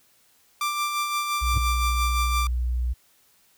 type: tone with tremolo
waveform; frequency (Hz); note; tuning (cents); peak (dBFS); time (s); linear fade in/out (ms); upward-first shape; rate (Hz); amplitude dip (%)
sawtooth; 1180; D6; +8; -19; 0.61-2.47; 2; sine; 5.8; 40
type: tone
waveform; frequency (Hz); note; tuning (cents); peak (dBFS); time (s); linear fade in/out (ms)
sine; 61; B1; -21; -22; 1.41-2.94; 20
type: tone with exponential growth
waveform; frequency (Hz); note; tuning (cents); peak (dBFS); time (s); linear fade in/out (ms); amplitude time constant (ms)
triangle; 98.6; G2; +11; -16; 1.5-1.58; 5; 17
effects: white hiss -61 dBFS RMS until 3.57 s